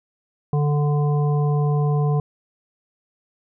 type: harmonic tone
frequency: 146.83 Hz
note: D3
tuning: in tune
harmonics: 1 / 3 / 5 / 7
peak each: -17 / -27 / -31 / -34 dBFS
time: 0.53-2.2 s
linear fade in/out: 2 ms
effects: none